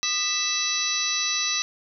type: harmonic tone with a mistuned harmonic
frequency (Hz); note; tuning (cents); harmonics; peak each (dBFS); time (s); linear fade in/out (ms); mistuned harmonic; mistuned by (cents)
659; E5; -1; 2 / 3 / 4 / 5 / 6 / 7 / 8 / 9; -35 / -34 / -31 / -39 / -27 / -34 / -33 / -28; 0.03-1.62; 0; 2; -130
effects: none